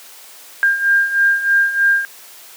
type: beating tone pair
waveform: sine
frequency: 1600 / 1603.2 Hz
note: G6 / G6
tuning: +35 / +38 cents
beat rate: 3.2 Hz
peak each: -18 / -13 dBFS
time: 0.63-2.05 s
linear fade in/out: 0 ms
effects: white hiss -40 dBFS RMS until 2.56 s + high-pass 400 Hz 12 dB/octave